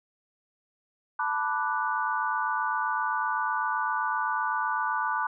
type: chord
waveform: sine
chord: B minor seventh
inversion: third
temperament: equal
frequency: 880 / 987.8 / 1174.7 / 1480 Hz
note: A5 / B5 / D6 / F#6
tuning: 0 / 0 / 0 / 0 cents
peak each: -31 dBFS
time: 1.19-5.27 s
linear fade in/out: 5 ms
effects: none